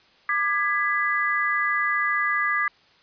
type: chord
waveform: sine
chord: G# diminished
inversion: second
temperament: just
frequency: 1196.1 / 1661.2 / 1993.5 Hz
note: D6 / G#6 / B6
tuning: +31 / 0 / +16 cents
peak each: -25 dBFS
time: 0.29-2.68 s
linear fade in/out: 2 ms
effects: white hiss -57 dBFS RMS until 3.02 s + resampled to 11025 Hz